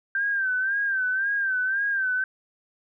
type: tone with vibrato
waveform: sine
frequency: 1568 Hz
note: G6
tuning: in tune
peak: -22 dBFS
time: 0.15-2.24 s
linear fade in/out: 2 ms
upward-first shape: sine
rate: 1.9 Hz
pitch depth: 79 cents each way
effects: none